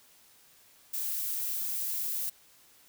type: noise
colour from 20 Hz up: violet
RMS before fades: -33 dBFS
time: 0.93-2.3 s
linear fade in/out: 10 ms
effects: white hiss -60 dBFS RMS until 2.88 s